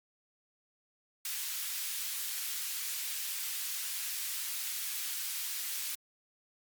white high-pass noise, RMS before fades -37 dBFS, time 1.25-5.95 s, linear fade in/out 2 ms, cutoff 1900 Hz, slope 12 dB/octave, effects Opus 48 kbps

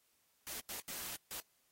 white noise bursts at uneven times, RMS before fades -44 dBFS, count 4, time 0.47-0.6 / 0.69-0.8 / 0.88-1.16 / 1.31-1.4 s, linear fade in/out 0 ms, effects white hiss -75 dBFS RMS until 1.71 s + AAC 48 kbps

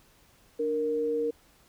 sine tone pair together, 295.4 / 466.2 Hz, D4 / A#4, +10 / 0 cents, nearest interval minor sixth, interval 790 cents, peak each -34 / -26 dBFS, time 0.59-1.31 s, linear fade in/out 10 ms, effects pink hiss -61 dBFS RMS until 1.68 s

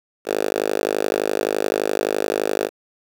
5% pulse tone with high-pass filter, 51.7 Hz, G#1, 7 cents flat, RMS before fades -22 dBFS, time 0.25-2.7 s, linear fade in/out 50 ms, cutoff 430 Hz, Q 2.5, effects 7-bit

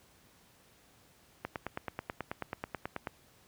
click train, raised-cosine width 0.5 ms, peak -20 dBFS, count 16, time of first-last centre 1.45-3.072 s, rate 9.25 Hz, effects pink hiss -63 dBFS RMS until 3.47 s + high-pass 60 Hz 12 dB/octave

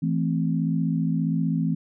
sine chord, A minor, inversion second, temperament equal, 164.81 / 220 / 261.6 Hz, E3 / A3 / C4, 0 / 0 / 0 cents, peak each -23 / -28 / -27 dBFS, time 0.02-1.75 s, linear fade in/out 10 ms, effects none

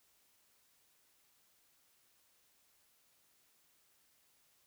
silence, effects white hiss -72 dBFS RMS until 4.66 s

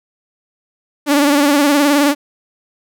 sawtooth tone with vibrato, 287.8 Hz, D4, 35 cents flat, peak -6 dBFS, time 1.06-2.15 s, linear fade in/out 50 ms, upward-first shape sine, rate 19 Hz, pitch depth 62 cents each way, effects none

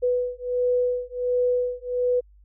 sine beating tone pair, 493.9 / 495.3 Hz, B4 / B4, 0 / +5 cents, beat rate 1.4 Hz, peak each -24 dBFS, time 0.02-2.21 s, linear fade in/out 20 ms, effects added 50 Hz sine -50 dBFS peak until 2.44 s

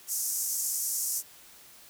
pink band-pass noise, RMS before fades -31 dBFS, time 0.07-1.23 s, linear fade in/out 50 ms, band 5800 to 15000 Hz, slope 48 dB/octave, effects white hiss -53 dBFS RMS until 1.89 s

